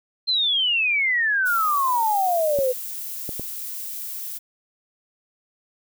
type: exponential sweep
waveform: sine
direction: down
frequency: 4187 to 493.9 Hz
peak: -18 dBFS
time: 0.27-2.73 s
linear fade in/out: 20 ms
type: noise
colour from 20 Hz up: violet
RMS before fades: -32 dBFS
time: 1.45-4.39 s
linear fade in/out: 20 ms
type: clicks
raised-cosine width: 2 ms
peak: -18 dBFS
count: 3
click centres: 2.588 / 3.292 / 3.396 s
effects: none